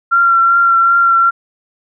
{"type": "tone with vibrato", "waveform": "sine", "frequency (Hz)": 1370, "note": "F6", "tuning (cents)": -34, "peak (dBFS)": -7, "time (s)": [0.11, 1.31], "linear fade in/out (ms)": 20, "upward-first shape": "triangle", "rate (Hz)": 2.6, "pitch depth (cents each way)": 21, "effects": []}